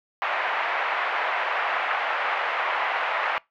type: band-pass noise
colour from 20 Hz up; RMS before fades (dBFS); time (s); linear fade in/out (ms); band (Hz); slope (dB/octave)
pink; -26; 0.22-3.38; 0; 680 to 2400; 24
effects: noise-tail reverb RT60 0.2 s tail -24 dB re dry